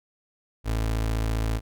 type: tone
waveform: 30% pulse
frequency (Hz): 55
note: A1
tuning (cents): 0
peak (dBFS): -21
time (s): 0.64-1.61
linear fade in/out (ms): 50
effects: none